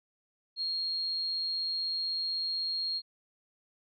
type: tone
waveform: sine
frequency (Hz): 4256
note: C8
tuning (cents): +29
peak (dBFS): -30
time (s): 0.56-3.02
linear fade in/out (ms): 50
effects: none